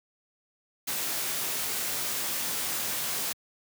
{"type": "noise with comb filter", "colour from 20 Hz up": "white", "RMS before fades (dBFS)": -31, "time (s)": [0.87, 3.33], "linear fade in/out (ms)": 10, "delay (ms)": 20, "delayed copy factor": -0.5, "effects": ["high-pass 100 Hz 12 dB/octave"]}